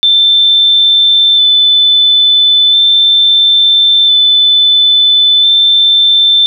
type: tone with vibrato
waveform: sine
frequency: 3531 Hz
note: A7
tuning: 5 cents sharp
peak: -4 dBFS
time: 0.03-6.46 s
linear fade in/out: 0 ms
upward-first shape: square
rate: 0.37 Hz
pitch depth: 10 cents each way
effects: none